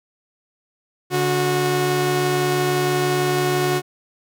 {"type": "tone pair together", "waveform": "sawtooth", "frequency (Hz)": [143.76, 365.2], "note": ["D3", "F#4"], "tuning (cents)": [-37, -23], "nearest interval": "octave + major third", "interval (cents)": 1614, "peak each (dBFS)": [-19, -15], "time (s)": [1.1, 3.82], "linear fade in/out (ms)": 50, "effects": []}